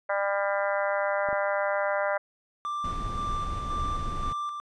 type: harmonic tone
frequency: 199.6 Hz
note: G3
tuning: 32 cents sharp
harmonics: 3 / 4 / 5 / 6 / 7 / 8 / 9 / 10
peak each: -27 / -33 / -34 / -37 / -34 / -35 / -40 / -38 dBFS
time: 0.09-2.18 s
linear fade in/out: 10 ms
type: clicks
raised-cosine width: 2 ms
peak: -28 dBFS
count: 2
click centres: 1.288 / 1.329 s
type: tone with tremolo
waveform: triangle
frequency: 1180 Hz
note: D6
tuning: 8 cents sharp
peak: -27 dBFS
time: 2.65-4.6 s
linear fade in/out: 0 ms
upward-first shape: square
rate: 1.9 Hz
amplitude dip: 40%
type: noise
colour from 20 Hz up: brown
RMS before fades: -33 dBFS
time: 2.84-4.33 s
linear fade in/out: 5 ms
effects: resampled to 22050 Hz